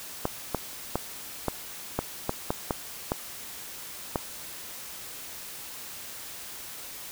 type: clicks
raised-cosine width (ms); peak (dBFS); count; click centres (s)
1; -11; 10; 0.254 / 0.547 / 0.956 / 1.483 / 1.99 / 2.294 / 2.505 / 2.708 / 3.119 / 4.158
effects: white hiss -41 dBFS RMS until 7.11 s